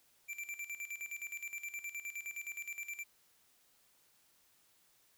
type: tone with tremolo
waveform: square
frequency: 2350 Hz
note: D7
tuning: 1 cent sharp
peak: -40 dBFS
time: 0.28-3.04 s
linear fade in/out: 20 ms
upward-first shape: square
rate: 9.6 Hz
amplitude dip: 75%
effects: white hiss -70 dBFS RMS until 5.17 s